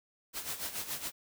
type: noise with tremolo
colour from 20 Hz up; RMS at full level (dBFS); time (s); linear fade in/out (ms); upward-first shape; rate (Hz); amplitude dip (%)
white; -36; 0.33-1.12; 50; sine; 7.1; 70
effects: none